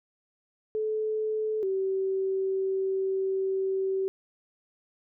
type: tone pair in turn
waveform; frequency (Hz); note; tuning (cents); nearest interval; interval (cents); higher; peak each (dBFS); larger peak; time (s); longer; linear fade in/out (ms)
sine; 433 / 383.6; A4 / G4; -28 / -37; major second; 209; first; -26 / -25; second; 0.75-1.63 / 1.63-4.08; second; 0
effects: none